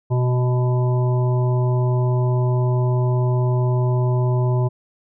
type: harmonic tone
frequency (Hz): 124.7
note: B2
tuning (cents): +17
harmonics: 1 / 3 / 5 / 7 / 8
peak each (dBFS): -16 / -26 / -30 / -33 / -34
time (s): 0.1-4.69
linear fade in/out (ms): 20
effects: none